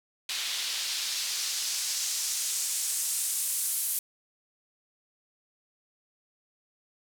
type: noise with band-pass filter sweep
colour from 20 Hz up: white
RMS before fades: -31 dBFS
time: 0.29-3.99 s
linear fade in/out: 2 ms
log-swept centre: 3400 to 11000 Hz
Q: 1.3
effects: none